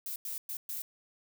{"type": "noise bursts at uneven times", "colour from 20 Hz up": "violet", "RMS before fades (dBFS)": -38, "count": 4, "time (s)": [[0.06, 0.16], [0.25, 0.38], [0.49, 0.57], [0.69, 0.82]], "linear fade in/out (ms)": 2, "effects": []}